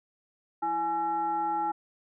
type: tone with frequency modulation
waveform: sine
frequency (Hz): 841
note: G#5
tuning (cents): +22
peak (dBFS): -26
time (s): 0.62-1.72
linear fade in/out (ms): 10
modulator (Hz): 509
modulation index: 0.57
effects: none